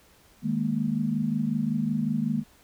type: chord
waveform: sine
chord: D# suspended fourth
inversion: none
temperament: equal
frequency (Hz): 155.56 / 207.7 / 233.1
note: D#3 / G#3 / A#3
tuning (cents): 0 / 0 / 0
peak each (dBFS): -30 / -28 / -27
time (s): 0.42-2.44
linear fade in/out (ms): 50
effects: pink hiss -58 dBFS RMS until 2.63 s